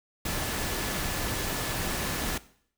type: tone in noise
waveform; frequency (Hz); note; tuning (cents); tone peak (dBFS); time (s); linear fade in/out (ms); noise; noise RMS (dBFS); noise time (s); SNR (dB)
sine; 1726; A6; -34; -42; 0.25-2.38; 5; pink; -31; 0.25-2.38; -14
effects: noise-tail reverb RT60 0.6 s tail -18 dB re dry